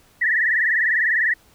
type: tone with vibrato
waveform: sine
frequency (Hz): 1836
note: A#6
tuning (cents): -27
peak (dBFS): -16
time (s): 0.21-1.34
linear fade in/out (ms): 10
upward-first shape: triangle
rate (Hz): 20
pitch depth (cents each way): 160
effects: pink hiss -55 dBFS RMS until 1.54 s